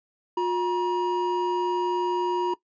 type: tone pair together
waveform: triangle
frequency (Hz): 357.7 / 954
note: F4 / A#5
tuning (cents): +41 / +40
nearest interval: octave + perfect fourth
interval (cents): 1699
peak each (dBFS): -23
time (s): 0.37-2.54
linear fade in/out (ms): 5
effects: noise-tail reverb RT60 0.1 s tail -18 dB re dry + resampled to 16000 Hz